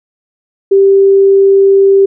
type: tone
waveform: sine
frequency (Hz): 392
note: G4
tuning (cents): 0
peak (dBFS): -3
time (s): 0.71-2.06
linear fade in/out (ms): 10
effects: none